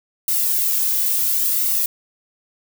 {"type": "noise with flanger", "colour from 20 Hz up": "violet", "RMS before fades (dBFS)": -19, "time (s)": [0.28, 1.86], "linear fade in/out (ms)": 2, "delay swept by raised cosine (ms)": [1.2, 2.19], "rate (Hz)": 0.73, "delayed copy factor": -0.55, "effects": []}